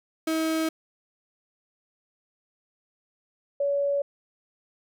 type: tone pair in turn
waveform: 35% pulse / sine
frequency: 320 / 565.6 Hz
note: D#4 / C#5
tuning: +49 / +35 cents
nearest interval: minor seventh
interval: 986 cents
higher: second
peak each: -22 dBFS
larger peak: neither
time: 0.27-0.69 / 3.6-4.02 s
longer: neither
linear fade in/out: 5 ms
effects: none